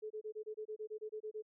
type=tone bursts; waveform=sine; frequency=430.3 Hz; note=A4; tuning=39 cents flat; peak=-40 dBFS; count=13; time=0.02-1.424 s; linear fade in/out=20 ms; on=84 ms; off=26 ms; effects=none